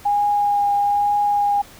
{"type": "tone with vibrato", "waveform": "sine", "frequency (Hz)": 817, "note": "G#5", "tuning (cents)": -29, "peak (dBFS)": -15, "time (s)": [0.05, 1.62], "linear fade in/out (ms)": 10, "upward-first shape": "triangle", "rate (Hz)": 1.1, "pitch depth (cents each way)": 13, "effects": ["pink hiss -44 dBFS RMS until 1.79 s"]}